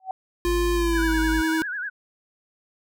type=tone with exponential growth; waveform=sine; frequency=757 Hz; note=F#5; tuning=39 cents sharp; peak=-22 dBFS; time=0-0.11 s; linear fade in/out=2 ms; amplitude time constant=22 ms
type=tone with pitch glide; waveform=square; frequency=349.2 to 320.2 Hz; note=F4 to D#4; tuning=0 to +50 cents; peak=-22 dBFS; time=0.45-1.62 s; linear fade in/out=0 ms; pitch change=-150 cents; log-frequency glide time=0.74-1.16 s
type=tone; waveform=triangle; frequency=52 Hz; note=G#1; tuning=3 cents sharp; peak=-22 dBFS; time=0.45-1.42 s; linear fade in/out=20 ms
type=tone with vibrato; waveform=sine; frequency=1568 Hz; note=G6; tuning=in tune; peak=-27 dBFS; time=0.93-1.9 s; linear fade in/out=20 ms; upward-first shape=sine; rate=10 Hz; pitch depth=140 cents each way
effects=none